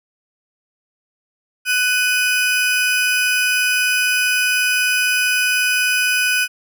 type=tone pair together; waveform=35% pulse; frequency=1493 / 2498 Hz; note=F#6 / D#7; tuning=+15 / +6 cents; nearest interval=major sixth; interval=891 cents; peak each=-16 dBFS; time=1.65-6.48 s; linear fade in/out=50 ms; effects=none